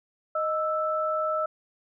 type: tone pair together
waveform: sine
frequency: 622.2 / 1318.5 Hz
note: D#5 / E6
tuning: 0 / 0 cents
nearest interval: octave + minor second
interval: 1300 cents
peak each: -27 dBFS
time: 0.35-1.46 s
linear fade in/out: 5 ms
effects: none